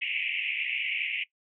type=band-pass noise; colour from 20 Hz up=pink; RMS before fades=-31 dBFS; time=0.01-1.24 s; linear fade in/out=10 ms; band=2100 to 2900 Hz; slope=96 dB/octave; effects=noise-tail reverb RT60 0.1 s tail -18 dB re dry